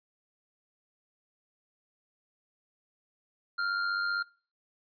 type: tone with amplitude modulation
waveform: square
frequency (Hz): 1396.9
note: F6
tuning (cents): 0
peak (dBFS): -27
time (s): 3.58-4.23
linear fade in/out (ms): 10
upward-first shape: sine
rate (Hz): 95.5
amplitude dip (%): 50
effects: noise-tail reverb RT60 0.4 s tail -22 dB re dry + resampled to 11025 Hz